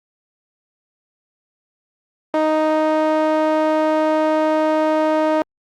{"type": "tone with band-pass filter", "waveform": "sawtooth", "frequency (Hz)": 311.1, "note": "D#4", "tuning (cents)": 0, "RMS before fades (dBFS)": -17, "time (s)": [2.34, 5.42], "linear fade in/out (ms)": 0, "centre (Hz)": 700, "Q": 1.5, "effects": ["Opus 32 kbps"]}